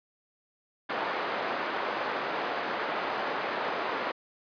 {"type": "band-pass noise", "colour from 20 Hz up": "white", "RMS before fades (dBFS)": -32, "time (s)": [0.89, 4.12], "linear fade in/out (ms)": 10, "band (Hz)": [360, 1300], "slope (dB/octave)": 12, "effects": ["resampled to 11025 Hz"]}